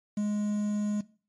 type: tone with quantisation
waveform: triangle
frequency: 208.4 Hz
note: G#3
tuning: 6 cents sharp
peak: -24 dBFS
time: 0.17-1.01 s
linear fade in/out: 5 ms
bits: 8
effects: noise-tail reverb RT60 0.4 s tail -19 dB re dry + MP3 48 kbps